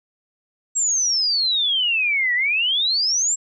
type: exponential two-way sweep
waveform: sine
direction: down then up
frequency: 7660 to 1900 to 7660 Hz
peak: -17 dBFS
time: 0.75-3.36 s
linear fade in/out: 20 ms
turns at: 2.34 s
effects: none